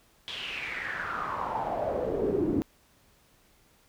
brown noise with band-pass filter sweep, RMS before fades -31 dBFS, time 0.28-2.62 s, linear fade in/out 0 ms, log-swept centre 3400 to 280 Hz, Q 5.7, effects pink hiss -63 dBFS RMS until 3.88 s

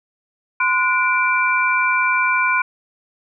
sine tone cluster, 1027 / 1456 / 2347 Hz, C6 / F#6 / D7, -33 / -28 / -2 cents, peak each -19 dBFS, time 0.6-2.62 s, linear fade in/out 5 ms, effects none

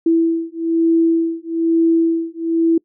sine beating tone pair, 329.6 / 330.7 Hz, E4 / E4, 0 / +6 cents, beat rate 1.1 Hz, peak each -16 dBFS, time 0.06-2.78 s, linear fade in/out 5 ms, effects noise-tail reverb RT60 0.1 s tail -25 dB re dry

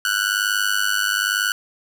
sawtooth tone with amplitude modulation, 1480 Hz, F#6, in tune, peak -11 dBFS, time 0.05-1.52 s, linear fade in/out 2 ms, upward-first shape sine, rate 101 Hz, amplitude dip 90%, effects none

